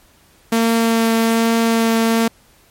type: tone with vibrato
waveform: sawtooth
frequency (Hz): 227.7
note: A#3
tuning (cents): -40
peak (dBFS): -9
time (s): 0.52-2.28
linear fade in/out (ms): 5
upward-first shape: triangle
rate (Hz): 1.2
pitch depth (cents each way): 10
effects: pink hiss -52 dBFS RMS until 2.7 s + MP3 64 kbps